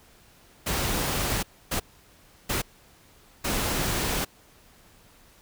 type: noise bursts at uneven times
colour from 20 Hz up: pink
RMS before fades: -27 dBFS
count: 4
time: 0.66-1.43 / 1.71-1.8 / 2.49-2.62 / 3.44-4.25 s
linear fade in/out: 10 ms
effects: pink hiss -56 dBFS RMS until 5.41 s